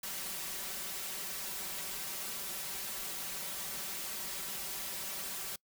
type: noise with comb filter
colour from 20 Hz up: white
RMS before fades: -40 dBFS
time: 0.03-5.56 s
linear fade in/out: 5 ms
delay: 5.2 ms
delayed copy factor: +1
effects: noise-tail reverb RT60 0.1 s tail -25 dB re dry